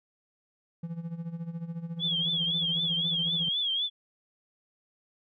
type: tone with tremolo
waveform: triangle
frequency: 167.4 Hz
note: E3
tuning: 27 cents sharp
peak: -29 dBFS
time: 0.83-3.49 s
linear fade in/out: 5 ms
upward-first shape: sine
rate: 14 Hz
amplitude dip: 75%
type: tone with vibrato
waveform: sine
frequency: 3322 Hz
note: G#7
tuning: in tune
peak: -26 dBFS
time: 1.99-3.9 s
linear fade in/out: 50 ms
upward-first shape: triangle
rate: 3.9 Hz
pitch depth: 120 cents each way
effects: none